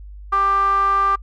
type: tone with band-pass filter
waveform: sawtooth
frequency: 394.5 Hz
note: G4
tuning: 11 cents sharp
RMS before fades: -17 dBFS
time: 0.32-1.16 s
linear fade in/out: 10 ms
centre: 1200 Hz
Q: 9.4
effects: noise-tail reverb RT60 0.1 s tail -26 dB re dry + added 50 Hz sine -34 dBFS peak until 1.22 s